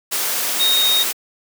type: tone in noise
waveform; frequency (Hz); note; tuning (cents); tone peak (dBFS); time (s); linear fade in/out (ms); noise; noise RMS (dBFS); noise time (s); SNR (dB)
sine; 3729; A#7; 0; -14; 0.59-1.04; 20; white; -21; 0.11-1.13; +4
effects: high-pass 300 Hz 12 dB/octave